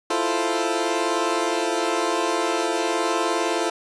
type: chord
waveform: 20% pulse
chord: F major seventh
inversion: third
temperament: equal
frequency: 329.6 / 349.2 / 440 / 523.3 Hz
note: E4 / F4 / A4 / C5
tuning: 0 / 0 / 0 / 0 cents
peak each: -22 / -21 / -21 / -24 dBFS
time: 0.1-3.7 s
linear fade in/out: 5 ms
effects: resampled to 22050 Hz